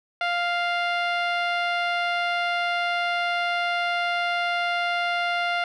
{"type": "tone with low-pass filter", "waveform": "10% pulse", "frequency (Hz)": 698.5, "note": "F5", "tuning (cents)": 0, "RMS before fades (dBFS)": -25, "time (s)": [0.21, 5.64], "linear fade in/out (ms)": 2, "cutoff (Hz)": 2600, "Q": 0.59, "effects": []}